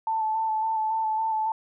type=tone with vibrato; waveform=sine; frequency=880 Hz; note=A5; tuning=in tune; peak=-23 dBFS; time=0.07-1.52 s; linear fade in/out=2 ms; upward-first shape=square; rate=3.6 Hz; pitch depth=18 cents each way; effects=none